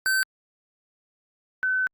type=tone pair in turn; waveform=square / sine; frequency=1540 / 1517 Hz; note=G6 / F#6; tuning=-31 / +43 cents; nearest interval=unison; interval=26 cents; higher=first; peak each=-21 dBFS; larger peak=neither; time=0.06-0.23 / 1.63-1.87 s; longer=second; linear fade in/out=0 ms; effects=Opus 48 kbps